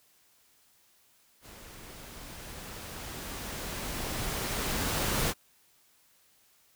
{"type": "noise with level ramp", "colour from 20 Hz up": "pink", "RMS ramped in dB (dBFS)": [-50, -28], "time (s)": [1.41, 5.34], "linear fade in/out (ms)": 50, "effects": ["white hiss -65 dBFS RMS until 6.75 s"]}